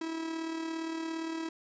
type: tone with amplitude modulation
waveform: 45% pulse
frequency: 325.2 Hz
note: E4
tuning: 23 cents flat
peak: -32 dBFS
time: 0.01-1.49 s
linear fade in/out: 5 ms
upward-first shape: sine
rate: 37.4 Hz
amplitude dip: 45%
effects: resampled to 16000 Hz